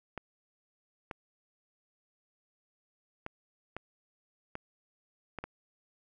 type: clicks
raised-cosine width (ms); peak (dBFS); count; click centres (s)
0.5; -23; 7; 0.177 / 1.112 / 3.264 / 3.766 / 4.554 / 5.387 / 5.44
effects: none